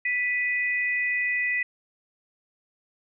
sine tone pair together, 1975.5 / 2497 Hz, B6 / D#7, 0 / +6 cents, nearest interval major third, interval 406 cents, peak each -24 / -29 dBFS, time 0.05-1.63 s, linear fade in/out 5 ms, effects none

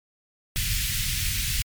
pink band-stop noise, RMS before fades -26 dBFS, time 0.56-1.62 s, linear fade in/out 0 ms, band 140 to 2100 Hz, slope 24 dB/octave, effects MP3 96 kbps

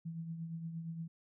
sine tone with tremolo, 164.81 Hz, E3, in tune, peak -37 dBFS, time 0.05-1.08 s, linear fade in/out 10 ms, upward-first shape triangle, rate 8.6 Hz, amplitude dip 55%, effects none

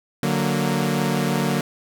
sawtooth chord, D augmented, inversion none, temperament equal with one note detuned, 146.83 / 185 / 232 Hz, D3 / F#3 / A#3, 0 / 0 / -8 cents, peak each -20 dBFS, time 0.23-1.61 s, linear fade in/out 2 ms, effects none

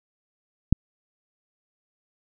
click, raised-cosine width 5 ms, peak -3 dBFS, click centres 0.726 s, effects none

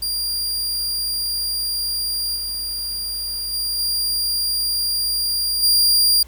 sawtooth tone with level steps, 4783 Hz, D8, 31 cents sharp, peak -18 / -21 / -18 / -16 / -10 dBFS, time 0.02-6.23 s, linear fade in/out 5 ms, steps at 2.35 / 3.52 / 3.78 / 5.62 s, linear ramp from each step 20 ms, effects added 60 Hz sine -40 dBFS peak until 6.27 s + pink hiss -49 dBFS RMS until 6.27 s

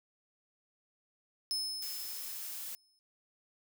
40% pulse tone with exponential decay, 5210 Hz, E8, 21 cents flat, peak -30 dBFS, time 1.51-2.99 s, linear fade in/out 0 ms, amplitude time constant 320 ms
blue noise, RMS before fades -42 dBFS, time 1.82-2.75 s, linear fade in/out 0 ms
effects none

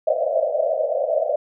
white band-pass noise, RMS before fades -21 dBFS, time 0.07-1.36 s, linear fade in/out 5 ms, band 520 to 670 Hz, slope 96 dB/octave, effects none

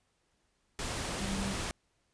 sine tone in noise, 196 Hz, G3, in tune, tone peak -35 dBFS, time 1.2-1.54 s, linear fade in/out 0 ms, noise pink, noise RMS -36 dBFS, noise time 0.79-1.71 s, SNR -2 dB, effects pink hiss -75 dBFS RMS until 2.13 s + resampled to 22050 Hz

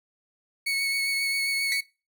30% pulse tone with vibrato, 2211 Hz, C#7, 5 cents flat, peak -22 dBFS, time 0.66-1.81 s, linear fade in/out 10 ms, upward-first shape sine, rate 7.5 Hz, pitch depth 15 cents each way
sawtooth tone with exponential decay, 1984 Hz, B6, 7 cents sharp, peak -21 dBFS, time 1.72-1.84 s, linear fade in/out 1 ms, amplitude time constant 26 ms
effects noise-tail reverb RT60 0.3 s tail -22 dB re dry

